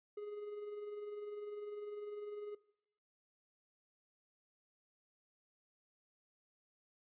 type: tone with tremolo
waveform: triangle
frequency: 415.9 Hz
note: G#4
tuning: 2 cents sharp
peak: -39 dBFS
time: 0.17-2.55 s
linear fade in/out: 5 ms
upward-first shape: sine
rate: 20 Hz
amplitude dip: 40%
effects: noise-tail reverb RT60 0.7 s tail -21 dB re dry + resampled to 8000 Hz